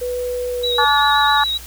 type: tone with pitch glide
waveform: sine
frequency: 493.9 to 484.6 Hz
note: B4 to B4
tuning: 0 to -33 cents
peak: -20 dBFS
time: 0.01-0.85 s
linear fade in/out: 10 ms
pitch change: -33 cents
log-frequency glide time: 0.5-0.73 s
type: tone with vibrato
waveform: sine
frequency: 3854 Hz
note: B7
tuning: 43 cents flat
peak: -18 dBFS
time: 0.63-1.58 s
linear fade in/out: 10 ms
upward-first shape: triangle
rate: 7.6 Hz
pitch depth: 37 cents each way
type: harmonic tone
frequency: 287.7 Hz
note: D4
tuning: 36 cents flat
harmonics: 3 / 4 / 5 / 6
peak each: -16 / -18 / -20 / -22 dBFS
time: 0.78-1.44 s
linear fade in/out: 5 ms
effects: added 60 Hz sine -37 dBFS peak until 1.66 s + white hiss -38 dBFS RMS until 1.66 s